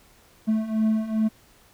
triangle beating tone pair, 217.1 / 219.6 Hz, A3 / A3, -23 / -3 cents, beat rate 2.5 Hz, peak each -24 / -20 dBFS, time 0.47-1.29 s, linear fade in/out 20 ms, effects pink hiss -56 dBFS RMS until 1.73 s

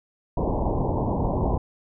pink low-pass noise, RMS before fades -24 dBFS, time 0.37-1.58 s, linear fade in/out 5 ms, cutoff 1000 Hz, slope 96 dB/octave, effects none

